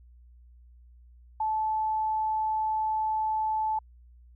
sine tone, 870 Hz, A5, 20 cents flat, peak -25 dBFS, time 1.4-3.79 s, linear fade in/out 5 ms, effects added 60 Hz sine -51 dBFS peak until 4.35 s

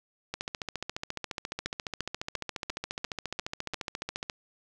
two click trains, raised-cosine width 0.2 ms, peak -16 / -16 dBFS, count 58 / 7, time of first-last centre 0.34-4.298 / 1.66-3.736 s, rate 14.4 / 2.89 Hz, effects none

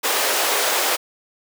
pink high-pass noise, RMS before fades -20 dBFS, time 0.03-0.97 s, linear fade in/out 20 ms, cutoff 430 Hz, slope 24 dB/octave, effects none

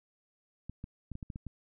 clicks, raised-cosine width 5 ms, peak -28 dBFS, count 8, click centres 0.696 / 0.841 / 1.117 / 1.154 / 1.228 / 1.302 / 1.359 / 1.467 s, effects none

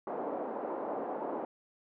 white band-pass noise, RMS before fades -37 dBFS, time 0.07-1.45 s, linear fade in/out 2 ms, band 260 to 840 Hz, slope 24 dB/octave, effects none

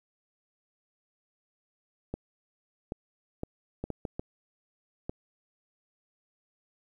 clicks, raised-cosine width 2 ms, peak -20 dBFS, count 8, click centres 2.14 / 2.921 / 3.434 / 3.84 / 3.903 / 4.052 / 4.195 / 5.095 s, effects 10-bit

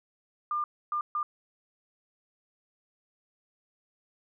sine tone bursts at uneven times, 1200 Hz, D6, 37 cents sharp, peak -27 dBFS, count 3, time 0.51-0.64 / 0.92-1.01 / 1.15-1.23 s, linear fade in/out 2 ms, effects none

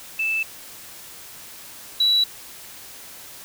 sine tone pair in turn, 2637 / 3924 Hz, E7 / B7, 0 / -12 cents, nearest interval perfect fifth, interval 688 cents, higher second, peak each -20 / -14 dBFS, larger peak second, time 0.19-0.43 / 2-2.24 s, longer neither, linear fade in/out 5 ms, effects tanh soft clip ceiling -11 dBFS + white hiss -41 dBFS RMS until 3.44 s

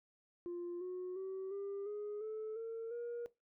sine tone with pitch steps, 349.2 / 364.9 / 381.2 / 398.4 / 416.2 / 434.9 / 454.4 / 474.8 Hz, F4 / F#4 / G4 / G4 / G#4 / A4 / A#4 / A#4, 0 / -24 / -48 / +28 / +4 / -20 / -44 / +32 cents, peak -38 dBFS, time 0.46-3.26 s, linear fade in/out 0 ms, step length 350 ms, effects noise-tail reverb RT60 0.2 s tail -19 dB re dry + tanh soft clip ceiling -38 dBFS

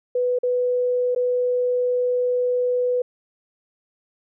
sine tone with dropouts, 495.3 Hz, B4, 5 cents sharp, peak -18 dBFS, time 0.15-3.02 s, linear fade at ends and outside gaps 5 ms, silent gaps 0.388-0.432 / 1.149-1.16 s, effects none

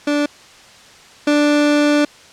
30% pulse tone pair in turn, 292.1 / 294.1 Hz, D4 / D4, -9 / +3 cents, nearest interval unison, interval 12 cents, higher second, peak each -12 / -9 dBFS, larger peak second, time 0.07-0.26 / 1.27-2.05 s, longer second, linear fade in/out 5 ms, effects white hiss -43 dBFS RMS until 2.32 s + low-pass 6000 Hz 12 dB/octave

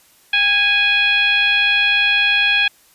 sine tone with frequency modulation, 2489 Hz, D#7, in tune, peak -12 dBFS, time 0.33-2.68 s, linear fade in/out 5 ms, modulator 843 Hz, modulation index 1.1, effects white hiss -52 dBFS RMS until 2.94 s + resampled to 32000 Hz

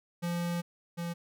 square tone pair in turn, 172.6 / 171.11 Hz, F3 / F3, -20 / -35 cents, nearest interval unison, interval 15 cents, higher first, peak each -31 / -34 dBFS, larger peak first, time 0.22-0.62 / 0.97-1.14 s, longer first, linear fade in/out 20 ms, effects none

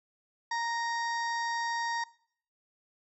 harmonic tone, 932.3 Hz, A#5, in tune, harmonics 1 / 2 / 4 / 5 / 6 / 7 / 8, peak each -31 / -35 / -46 / -45 / -44 / -56 / -55 dBFS, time 0.51-2.04 s, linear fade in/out 5 ms, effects noise-tail reverb RT60 0.6 s tail -21 dB re dry

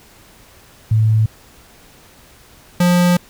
sine / square tone pair in turn, 109.7 / 176.89 Hz, A2 / F3, -5 / +22 cents, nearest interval minor sixth, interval 827 cents, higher second, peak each -10 / -11 dBFS, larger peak first, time 0.91-1.26 / 2.8-3.17 s, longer second, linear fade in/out 5 ms, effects pink hiss -46 dBFS RMS until 3.29 s

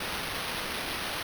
violet noise with sample-and-hold, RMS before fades -34 dBFS, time 0-1.23 s, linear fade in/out 5 ms, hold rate 7350 Hz, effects none

